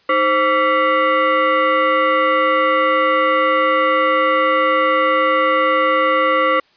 sine tone with frequency modulation, 311.1 Hz, D#4, in tune, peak -12 dBFS, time 0.09-6.6 s, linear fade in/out 5 ms, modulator 836 Hz, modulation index 2, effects white hiss -55 dBFS RMS until 6.76 s + resampled to 11025 Hz

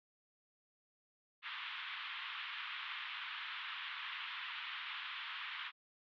white band-pass noise, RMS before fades -45 dBFS, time 1.42-5.72 s, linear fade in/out 50 ms, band 1000 to 3500 Hz, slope 48 dB/octave, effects none

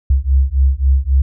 sine beating tone pair, 65.5 / 69.2 Hz, C2 / C#2, +2 / -2 cents, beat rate 3.7 Hz, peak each -13 dBFS, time 0.1-1.22 s, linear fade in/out 5 ms, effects none

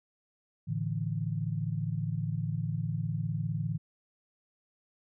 sine chord, A suspended fourth, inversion none, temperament equal with one note detuned, 110 / 145.06 / 164.81 Hz, A2 / D3 / E3, 0 / -21 / 0 cents, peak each -34 dBFS, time 0.67-3.78 s, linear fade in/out 20 ms, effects none

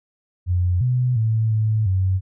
sine tone with pitch steps, 89.4 / 125.2 / 111.1 / 108.9 / 94.2 Hz, F2 / B2 / A2 / A2 / F#2, +41 / +24 / +17 / -17 / +32 cents, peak -16 dBFS, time 0.46-2.21 s, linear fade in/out 50 ms, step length 350 ms, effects none

